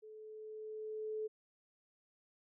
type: tone with level ramp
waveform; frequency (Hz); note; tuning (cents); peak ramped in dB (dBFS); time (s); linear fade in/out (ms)
sine; 432.6; A4; -29; -51 to -36; 0.02-1.28; 20
effects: none